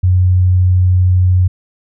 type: tone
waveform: sine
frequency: 91.3 Hz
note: F#2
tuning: 23 cents flat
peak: -7 dBFS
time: 0.03-1.48 s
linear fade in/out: 10 ms
effects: none